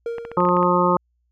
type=tone with exponential decay; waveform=triangle; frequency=466.2 Hz; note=A#4; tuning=in tune; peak=-20 dBFS; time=0.06-0.75 s; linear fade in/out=2 ms; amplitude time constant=150 ms
type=clicks; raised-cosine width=0.5 ms; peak=-19 dBFS; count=8; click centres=0.183 / 0.251 / 0.316 / 0.404 / 0.452 / 0.489 / 0.568 / 0.629 s
type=harmonic tone; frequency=178.2 Hz; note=F3; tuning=35 cents sharp; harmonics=1 / 2 / 3 / 5 / 6 / 7; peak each=-22 / -22 / -22 / -22 / -22 / -22 dBFS; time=0.37-0.97 s; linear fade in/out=2 ms
effects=added 60 Hz sine -65 dBFS peak until 1.31 s